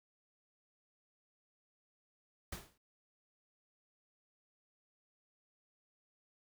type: noise with exponential decay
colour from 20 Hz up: pink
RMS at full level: -41 dBFS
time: 2.52-2.78 s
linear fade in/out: 5 ms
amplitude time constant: 56 ms
effects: none